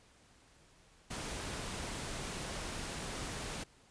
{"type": "noise", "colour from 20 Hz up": "pink", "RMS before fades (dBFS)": -41, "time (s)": [1.1, 3.64], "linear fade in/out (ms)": 10, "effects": ["pink hiss -64 dBFS RMS until 3.9 s", "resampled to 22050 Hz"]}